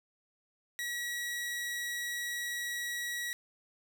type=tone; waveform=sawtooth; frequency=1921 Hz; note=B6; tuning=48 cents flat; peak=-31 dBFS; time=0.79-3.33 s; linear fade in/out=0 ms; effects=none